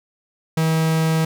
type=tone; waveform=45% pulse; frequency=160.5 Hz; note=E3; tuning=46 cents flat; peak=-16 dBFS; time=0.57-1.25 s; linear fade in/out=5 ms; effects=none